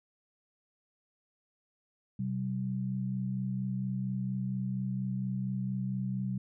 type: tone pair together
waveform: sine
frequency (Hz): 127.6 / 191.9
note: C3 / G3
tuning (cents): -43 / -37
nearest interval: perfect fifth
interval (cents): 706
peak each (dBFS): -34 / -33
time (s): 2.19-6.38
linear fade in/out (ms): 5
effects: none